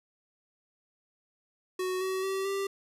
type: tone with pitch steps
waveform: square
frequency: 370 / 377.6 / 385.3 / 393.1 Hz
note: F#4 / F#4 / G4 / G4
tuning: 0 / +35 / -30 / +5 cents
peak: -30 dBFS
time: 1.79-2.67 s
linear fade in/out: 5 ms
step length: 220 ms
effects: resampled to 32000 Hz